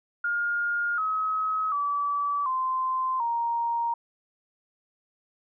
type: tone with pitch steps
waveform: sine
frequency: 1417 / 1277.1 / 1151 / 1037.3 / 934.9 Hz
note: F6 / D#6 / D6 / C6 / A#5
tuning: +25 / +45 / -35 / -15 / +5 cents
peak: -24 dBFS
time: 0.24-3.94 s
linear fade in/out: 5 ms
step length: 740 ms
effects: none